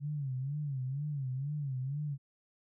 sine tone with vibrato, 138.59 Hz, C#3, in tune, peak -33 dBFS, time 0-2.18 s, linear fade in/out 50 ms, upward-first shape sine, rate 2.1 Hz, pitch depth 140 cents each way, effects none

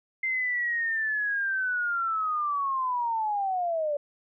sine linear sweep, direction down, 2090 to 570 Hz, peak -25 dBFS, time 0.23-3.97 s, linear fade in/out 5 ms, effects none

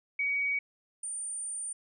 sine tone pair in turn, 2258 / 9032 Hz, C#7 / C#9, +31 / +31 cents, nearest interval 2 octaves, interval 2400 cents, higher second, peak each -27 / -34 dBFS, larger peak first, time 0.19-0.59 / 1.03-1.73 s, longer second, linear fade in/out 5 ms, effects none

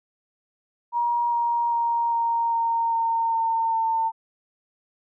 sine tone with pitch steps, 950 / 942.9 / 935.8 / 928.8 / 921.9 / 915 / 908.1 / 901.4 Hz, A#5 / A#5 / A#5 / A#5 / A#5 / A#5 / A#5 / A5, +33 / +20 / +6 / -7 / -19 / -32 / -46 / +42 cents, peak -20 dBFS, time 0.92-4.12 s, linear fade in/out 50 ms, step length 400 ms, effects none

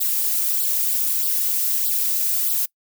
violet noise with flanger, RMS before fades -21 dBFS, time 0-2.66 s, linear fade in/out 10 ms, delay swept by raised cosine 0.22 to 4.62 ms, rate 1.6 Hz, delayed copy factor +0.75, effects noise-tail reverb RT60 0.1 s tail -23 dB re dry

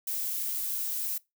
violet noise, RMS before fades -32 dBFS, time 0.07-1.18 s, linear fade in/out 5 ms, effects noise-tail reverb RT60 0.2 s tail -22 dB re dry

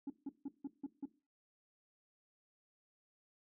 sine tone bursts, 280 Hz, C#4, 18 cents sharp, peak -36 dBFS, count 6, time 0.07-1.056 s, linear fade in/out 5 ms, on 31 ms, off 160 ms, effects noise-tail reverb RT60 0.3 s tail -17 dB re dry + tanh soft clip ceiling -38 dBFS

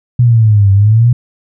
sine exponential two-way sweep, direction down then up, 124 to 96.9 to 124 Hz, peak -4 dBFS, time 0.19-1.13 s, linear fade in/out 5 ms, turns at 0.72 s, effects none

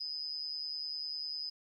sine tone with amplitude modulation, 5020 Hz, D#8, 15 cents sharp, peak -33 dBFS, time 0-1.5 s, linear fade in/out 10 ms, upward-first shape sine, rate 150 Hz, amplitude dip 80%, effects 12-bit

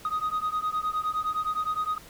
sine beating tone pair, 1244.5 / 1254.2 Hz, D#6 / D#6, 0 / +13 cents, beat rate 9.7 Hz, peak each -27 dBFS, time 0.05-1.98 s, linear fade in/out 2 ms, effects tanh soft clip ceiling -23 dBFS + pink hiss -49 dBFS RMS until 2.09 s

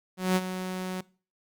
sawtooth tone with ADSR envelope, 185 Hz, F#3, in tune, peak -16 dBFS, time 0.17-1.01 s, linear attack 190 ms, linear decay 42 ms, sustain -11 dB, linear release 6 ms, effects noise-tail reverb RT60 0.4 s tail -22 dB re dry + Opus 48 kbps

